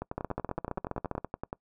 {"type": "two click trains", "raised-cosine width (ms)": 1, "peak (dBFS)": [-18, -20], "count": [16, 17], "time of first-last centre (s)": [[0.18, 1.18], [0.02, 1.529]], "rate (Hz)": [15, 10.6], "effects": ["noise-tail reverb RT60 0.1 s tail -24 dB re dry"]}